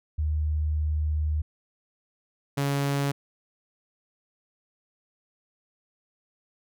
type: tone pair in turn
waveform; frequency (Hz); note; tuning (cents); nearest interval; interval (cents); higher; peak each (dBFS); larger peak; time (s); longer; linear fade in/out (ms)
sine / sawtooth; 76.4 / 140.6; D#2 / C#3; -31 / +25; major seventh; 1056; second; -23 / -20; second; 0.18-1.42 / 2.57-3.12; first; 10
effects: none